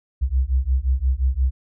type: beating tone pair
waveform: sine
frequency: 62.3 / 68 Hz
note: B1 / C#2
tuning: +16 / -33 cents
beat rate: 5.7 Hz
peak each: -20 dBFS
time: 0.21-1.51 s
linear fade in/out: 20 ms
effects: none